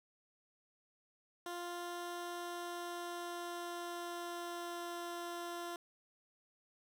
15% pulse tone with pitch glide, 349.2 to 345.6 Hz, F4 to F4, 0 to -18 cents, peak -35 dBFS, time 1.46-5.76 s, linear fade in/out 2 ms, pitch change -18 cents, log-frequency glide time 2.2-4.98 s, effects none

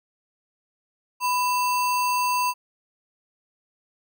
sine tone with sample-and-hold, 994 Hz, B5, 11 cents sharp, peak -20 dBFS, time 1.2-2.54 s, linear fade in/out 50 ms, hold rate 3675 Hz, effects none

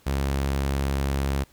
sawtooth tone, 68.7 Hz, C#2, 15 cents flat, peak -19 dBFS, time 0.06-1.44 s, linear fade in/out 10 ms, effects pink hiss -58 dBFS RMS until 1.52 s

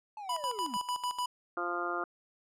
triangle linear sweep, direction down, 874 to 188.4 Hz, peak -38 dBFS, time 0.17-0.77 s, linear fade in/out 2 ms
square tone with tremolo, 987.8 Hz, B5, in tune, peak -31 dBFS, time 0.29-1.26 s, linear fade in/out 5 ms, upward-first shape square, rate 6.7 Hz, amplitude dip 75%
harmonic tone, 174.61 Hz, F3, in tune, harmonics 2 / 3 / 4 / 5 / 6 / 7 / 8, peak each -38 / -43 / -39 / -46 / -43 / -36 / -38 dBFS, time 1.57-2.04 s, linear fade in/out 2 ms
effects low-pass 12000 Hz 12 dB/octave

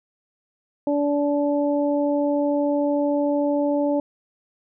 harmonic tone, 288.9 Hz, D4, 28 cents flat, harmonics 1 / 2 / 3, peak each -21 / -22 / -31 dBFS, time 0.87-4 s, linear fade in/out 2 ms, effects none

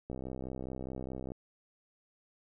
click train, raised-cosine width 2 ms, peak -27 dBFS, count 80, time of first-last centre 0.1-1.319 s, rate 64.8 Hz, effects none

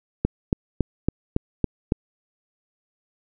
click train, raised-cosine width 3 ms, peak -6 dBFS, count 7, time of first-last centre 0.25-1.921 s, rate 3.59 Hz, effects none

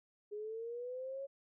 sine linear sweep, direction up, 411.5 to 554.4 Hz, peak -40 dBFS, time 0.31-1.27 s, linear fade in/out 20 ms, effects none

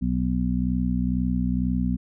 harmonic tone, 62.1 Hz, B1, 10 cents sharp, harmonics 1 / 2 / 3 / 4, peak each -27 / -31 / -25 / -26 dBFS, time 0.01-1.97 s, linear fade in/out 20 ms, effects none

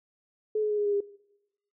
sine tone with pitch steps, 429.1 / 423.9 / 418.8 / 413.8 / 408.8 / 403.8 Hz, A4 / G#4 / G#4 / G#4 / G#4 / G#4, -43 / +35 / +15 / -6 / -27 / -49 cents, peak -24 dBFS, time 0.55-1.006 s, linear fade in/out 5 ms, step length 76 ms, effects noise-tail reverb RT60 0.9 s tail -21 dB re dry

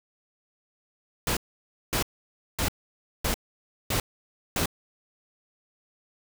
pink noise bursts, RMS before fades -26 dBFS, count 6, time 1.27-4.658 s, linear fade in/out 2 ms, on 98 ms, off 560 ms, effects none

